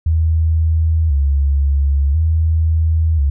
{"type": "tone with vibrato", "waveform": "sine", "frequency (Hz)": 75, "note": "D2", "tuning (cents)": 37, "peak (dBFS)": -11, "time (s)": [0.06, 3.3], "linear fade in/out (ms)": 5, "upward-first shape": "square", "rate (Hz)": 0.48, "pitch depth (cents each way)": 120, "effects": []}